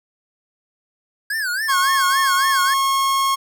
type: tone with vibrato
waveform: square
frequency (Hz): 1605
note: G6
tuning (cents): +40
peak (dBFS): -21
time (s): 1.3-2.74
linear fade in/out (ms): 5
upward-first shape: sine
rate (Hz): 3.6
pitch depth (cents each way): 200
type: tone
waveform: 45% pulse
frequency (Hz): 1087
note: C#6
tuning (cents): -34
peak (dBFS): -16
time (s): 1.68-3.36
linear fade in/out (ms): 20
effects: none